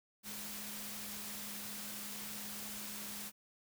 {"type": "tone in noise", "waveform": "sine", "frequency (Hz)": 207.7, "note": "G#3", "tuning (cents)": 0, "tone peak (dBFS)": -52, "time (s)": [0.23, 3.32], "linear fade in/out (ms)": 50, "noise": "white", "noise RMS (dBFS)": -45, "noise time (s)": [0.23, 3.32], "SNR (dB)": -10, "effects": []}